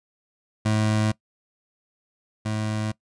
25% pulse tone pair in turn, 107.9 / 107.9 Hz, A2 / A2, -33 / -33 cents, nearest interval unison, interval 0 cents, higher neither, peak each -16 / -21 dBFS, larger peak first, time 0.65-1.12 / 2.45-2.92 s, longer neither, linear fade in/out 10 ms, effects noise-tail reverb RT60 0.1 s tail -21 dB re dry + resampled to 22050 Hz

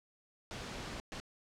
pink noise bursts at uneven times, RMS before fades -43 dBFS, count 2, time 0.51-1 / 1.12-1.2 s, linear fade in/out 0 ms, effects low-pass 6000 Hz 12 dB/octave

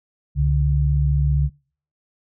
sine tone pair together, 67.39 / 143 Hz, C#2 / D3, -48 / -46 cents, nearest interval octave + minor second, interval 1302 cents, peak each -18 dBFS, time 0.35-1.5 s, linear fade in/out 50 ms, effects noise-tail reverb RT60 0.5 s tail -26 dB re dry

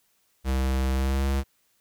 square tone with pitch glide, 65.8 to 68.04 Hz, C2 to C#2, +10 to -32 cents, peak -23 dBFS, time 0.44-1.44 s, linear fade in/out 50 ms, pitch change +58 cents, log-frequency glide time 0.93-1.26 s, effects white hiss -68 dBFS RMS until 1.8 s

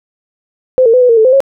sine tone with pitch steps, 514 / 455.2 / 504 / 495.8 / 460.1 / 439 / 514 / 545 Hz, C5 / A#4 / B4 / B4 / A#4 / A4 / C5 / C#5, -31 / -41 / +35 / +7 / -23 / -4 / -31 / -29 cents, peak -4 dBFS, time 0.78-1.404 s, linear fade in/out 0 ms, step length 78 ms, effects none

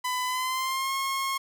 sawtooth tone with pitch glide, 1003 to 1081.2 Hz, B5 to C#6, +26 to -44 cents, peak -23 dBFS, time 0.04-1.38 s, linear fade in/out 10 ms, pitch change +130 cents, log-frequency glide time 0.25-0.94 s, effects none

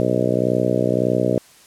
harmonic tone, 61.74 Hz, B1, in tune, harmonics 2 / 3 / 4 / 5 / 6 / 7 / 8 / 9 / 10, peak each -25 / -25 / -25 / -25 / -25 / -25 / -25 / -25 / -25 dBFS, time 0-1.38 s, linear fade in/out 0 ms, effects white hiss -49 dBFS RMS until 1.66 s + low-pass 11000 Hz 12 dB/octave

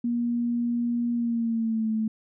sine tone with pitch glide, 237.9 to 219.4 Hz, A#3 to A3, +35 to -5 cents, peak -23 dBFS, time 0.04-2.08 s, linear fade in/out 5 ms, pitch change -140 cents, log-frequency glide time 1.13-1.9 s, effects none

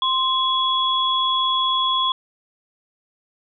sine tone pair together, 1046.5 / 3364 Hz, C6 / G#7, 0 / +22 cents, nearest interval octave + minor sixth, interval 2022 cents, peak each -20 dBFS, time 0.02-2.12 s, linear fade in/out 2 ms, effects none

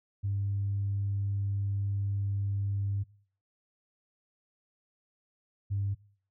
sine tone pair in turn, 99.8 / 99.8 Hz, G2 / G2, +32 / +32 cents, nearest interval unison, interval 0 cents, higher neither, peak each -27 dBFS, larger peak neither, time 0.23-3.04 / 5.7-5.95 s, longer first, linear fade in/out 20 ms, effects noise-tail reverb RT60 0.5 s tail -22 dB re dry + tanh soft clip ceiling -23 dBFS

